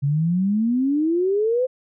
sine exponential sweep, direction up, 136.6 to 523.3 Hz, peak -17 dBFS, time 0.02-1.67 s, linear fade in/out 20 ms, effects none

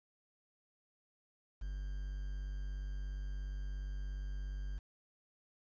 triangle tone with quantisation, 48.54 Hz, G1, 16 cents flat, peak -36 dBFS, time 1.61-4.79 s, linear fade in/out 10 ms, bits 10, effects resampled to 16000 Hz

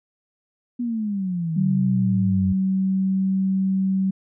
sine exponential sweep, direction down, 246.9 to 89 Hz, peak -22 dBFS, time 0.79-2.53 s, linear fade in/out 10 ms
sine tone with pitch glide, 189.7 to 191.13 Hz, F#3 to G3, +43 to -44 cents, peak -18 dBFS, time 1.56-4.11 s, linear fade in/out 10 ms, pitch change +13 cents, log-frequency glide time 2.2-3.33 s
effects none

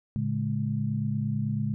sine tone cluster, 113.6 / 142.6 / 209.9 Hz, A#2 / C#3 / G#3, -44 / +49 / +19 cents, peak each -30 dBFS, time 0.16-1.74 s, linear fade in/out 0 ms, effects none

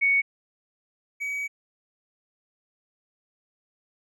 sine / triangle tone pair in turn, 2226 / 2268 Hz, C#7 / C#7, +7 / +39 cents, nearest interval unison, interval 32 cents, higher second, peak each -18 / -26 dBFS, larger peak first, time 0.01-0.22 / 1.2-1.48 s, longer second, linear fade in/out 20 ms, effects none

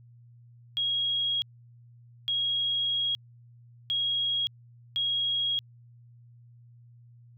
sine tone bursts at uneven times, 3291 Hz, G#7, 16 cents flat, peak -25 dBFS, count 4, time 0.77-1.42 / 2.28-3.15 / 3.9-4.47 / 4.96-5.59 s, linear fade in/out 0 ms, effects added 119 Hz sine -51 dBFS peak until 7.37 s

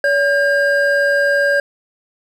triangle tone pair together, 568.5 / 1608 Hz, C#5 / G6, +44 / +44 cents, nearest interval octave + tritone, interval 1800 cents, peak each -13 dBFS, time 0.04-1.6 s, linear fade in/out 2 ms, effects none

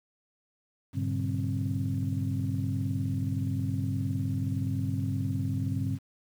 sine tone cluster, 101 / 120.2 / 141.9 / 190.3 / 264.6 Hz, G#2 / B2 / C#3 / F#3 / C4, -48 / -46 / +41 / +49 / +20 cents, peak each -30 / -36 / -33 / -37 / -34 dBFS, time 0.93-5.99 s, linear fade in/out 50 ms, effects tanh soft clip ceiling -18 dBFS + 9-bit

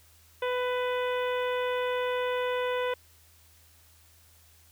harmonic tone, 498.2 Hz, B4, 15 cents sharp, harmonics 1 / 2 / 3 / 4 / 5 / 6 / 7, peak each -28 / -34 / -38 / -40 / -42 / -44 / -45 dBFS, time 0.42-2.94 s, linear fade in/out 5 ms, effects added 81 Hz sine -60 dBFS peak until 4.71 s + white hiss -60 dBFS RMS until 4.71 s

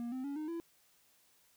triangle tone with pitch steps, 237 / 258.5 / 281.8 / 307.4 / 335.2 Hz, A#3 / C4 / C#4 / D#4 / E4, +29 / -21 / +29 / -21 / +29 cents, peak -35 dBFS, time 0-0.6 s, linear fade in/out 0 ms, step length 120 ms, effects white hiss -69 dBFS RMS until 1.56 s

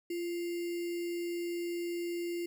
sine tone with sample-and-hold, 344.9 Hz, F4, 22 cents flat, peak -33 dBFS, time 0.1-2.46 s, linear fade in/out 5 ms, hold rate 2450 Hz, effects none

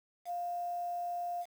sine tone with quantisation, 702 Hz, F5, 9 cents sharp, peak -34 dBFS, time 0.25-1.46 s, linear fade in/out 50 ms, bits 9, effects none

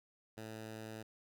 10% pulse tone, 110 Hz, A2, in tune, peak -37 dBFS, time 0.37-1.03 s, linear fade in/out 10 ms, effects none

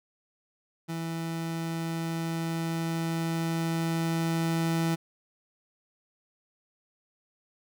30% pulse tone with level ramp, 164.81 Hz, E3, in tune, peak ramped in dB -29 to -22 dBFS, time 0.88-4.96 s, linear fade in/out 20 ms, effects none

